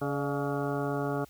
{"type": "harmonic tone with a mistuned harmonic", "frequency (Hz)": 141.2, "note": "C#3", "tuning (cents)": 32, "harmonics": [1, 2, 3, 4, 5, 6, 8, 9, 10], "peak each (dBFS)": [-34, -34, -34, -38, -38, -41, -41, -44, -42], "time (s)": [0.01, 1.25], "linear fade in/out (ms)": 10, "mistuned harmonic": 4, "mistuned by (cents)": 81, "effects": ["added 60 Hz sine -59 dBFS peak until 1.29 s", "white hiss -59 dBFS RMS until 1.29 s"]}